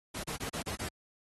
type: noise bursts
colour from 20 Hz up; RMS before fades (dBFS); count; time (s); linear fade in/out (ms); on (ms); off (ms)
pink; -38; 6; 0.14-0.888; 10; 98; 32
effects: high-pass 60 Hz 12 dB/octave + AAC 32 kbps